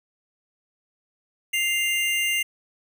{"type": "tone pair together", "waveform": "square", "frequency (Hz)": [2093, 2794], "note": ["C7", "F7"], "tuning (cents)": [0, 0], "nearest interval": "perfect fourth", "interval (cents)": 500, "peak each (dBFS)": -25, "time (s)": [1.53, 2.43], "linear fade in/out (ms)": 10, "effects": []}